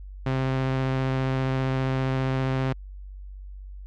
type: tone with vibrato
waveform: sawtooth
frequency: 131.8 Hz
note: C3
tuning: 13 cents sharp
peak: -19 dBFS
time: 0.26-2.73 s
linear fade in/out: 5 ms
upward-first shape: sine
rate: 15 Hz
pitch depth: 10 cents each way
effects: added 48 Hz sine -37 dBFS peak until 3.86 s + low-pass 3000 Hz 12 dB/octave